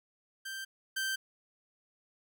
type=tone pair in turn; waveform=sawtooth; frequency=1568 / 1559.7 Hz; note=G6 / G6; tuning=0 / -9 cents; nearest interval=unison; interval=9 cents; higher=first; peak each=-35 / -28 dBFS; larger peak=second; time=0.45-0.65 / 0.96-1.16 s; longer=neither; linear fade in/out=10 ms; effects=none